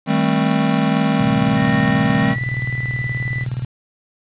square chord, A half-diminished seventh, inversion second, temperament just, 158.4 / 198 / 220 / 264 Hz, Eb3 / G3 / A3 / C4, +31 / +18 / 0 / +16 cents, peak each -21 dBFS, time 0.06-2.36 s, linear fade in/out 50 ms
sine tone with tremolo, 124.7 Hz, B2, 17 cents sharp, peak -18 dBFS, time 1.2-3.65 s, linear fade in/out 5 ms, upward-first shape square, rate 19 Hz, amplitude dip 75%
sine tone with pitch glide, 1850 to 1982.8 Hz, A#6 to B6, -14 to +6 cents, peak -24 dBFS, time 1.53-3.46 s, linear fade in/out 50 ms, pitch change +120 cents, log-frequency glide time 2.19-2.43 s
effects resampled to 8000 Hz + 7-bit

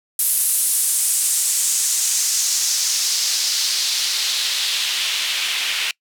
white noise with band-pass filter sweep, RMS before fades -20 dBFS, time 0.19-5.91 s, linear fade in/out 2 ms, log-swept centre 11000 to 2700 Hz, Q 1.9, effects noise-tail reverb RT60 0.1 s tail -25 dB re dry

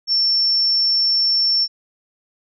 sine tone, 5420 Hz, E8, 47 cents sharp, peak -14 dBFS, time 0.07-1.68 s, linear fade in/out 50 ms, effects none

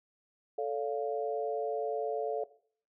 sine chord, A augmented, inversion none, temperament equal with one note detuned, 440 / 569 / 698.5 Hz, A4 / C#5 / E#5, 0 / +45 / 0 cents, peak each -33 / -37 / -36 dBFS, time 0.58-2.44 s, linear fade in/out 5 ms, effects noise-tail reverb RT60 0.5 s tail -17 dB re dry

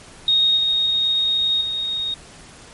sine tone with level steps, 3729 Hz, A#7, in tune, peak -13 / -16 / -21 dBFS, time 0.28-2.14 s, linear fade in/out 2 ms, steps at 0.57 / 1.61 s, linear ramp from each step 2 ms, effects pink hiss -43 dBFS RMS until 2.73 s + MP3 48 kbps

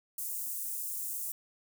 white high-pass noise, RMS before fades -37 dBFS, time 0.18-1.32 s, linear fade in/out 2 ms, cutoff 7800 Hz, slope 24 dB/octave, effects none

